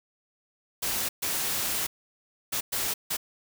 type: noise bursts at uneven times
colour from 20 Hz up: white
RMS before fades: -29 dBFS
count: 5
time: 0.82-1.09 / 1.22-1.87 / 2.52-2.61 / 2.72-2.94 / 3.1-3.17 s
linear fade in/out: 10 ms
effects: none